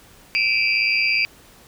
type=tone cluster; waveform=sine; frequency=2335 / 2452 / 2554 / 2736 / 4770 Hz; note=D7 / D#7 / D#7 / F7 / D8; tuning=-11 / -26 / +45 / -36 / +26 cents; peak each=-20 / -26 / -23 / -29 / -24 dBFS; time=0.35-1.25 s; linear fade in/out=0 ms; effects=pink hiss -49 dBFS RMS until 1.67 s